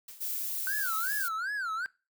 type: noise with exponential decay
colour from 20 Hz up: blue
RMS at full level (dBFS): -43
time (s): 0.08-0.48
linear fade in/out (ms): 5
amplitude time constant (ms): 86
type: noise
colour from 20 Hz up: violet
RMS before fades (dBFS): -34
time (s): 0.2-1.29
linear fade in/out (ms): 20
type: tone with vibrato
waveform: triangle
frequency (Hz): 1480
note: F#6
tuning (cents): 0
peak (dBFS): -29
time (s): 0.67-1.86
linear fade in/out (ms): 0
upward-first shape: sine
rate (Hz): 2.6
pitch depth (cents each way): 240
effects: noise-tail reverb RT60 0.3 s tail -22 dB re dry